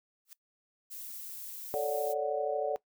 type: noise with exponential growth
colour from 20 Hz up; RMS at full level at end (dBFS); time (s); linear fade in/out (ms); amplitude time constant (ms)
blue; -45; 0.25-0.33; 1; 17
type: noise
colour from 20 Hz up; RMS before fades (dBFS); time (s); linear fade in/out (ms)
violet; -43; 0.9-2.14; 20
type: chord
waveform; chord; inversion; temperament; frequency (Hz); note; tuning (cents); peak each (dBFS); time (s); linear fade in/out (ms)
sine; D major seventh; second; equal; 440 / 554.4 / 587.3 / 740; A4 / C#5 / D5 / F#5; 0 / 0 / 0 / 0; -34 / -36 / -33 / -35; 1.74-2.76; 0
effects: noise-tail reverb RT60 0.1 s tail -20 dB re dry